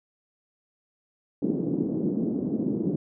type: band-pass noise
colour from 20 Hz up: pink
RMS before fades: -27 dBFS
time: 1.42-2.96 s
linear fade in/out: 5 ms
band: 190 to 350 Hz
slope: 24 dB/octave
effects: none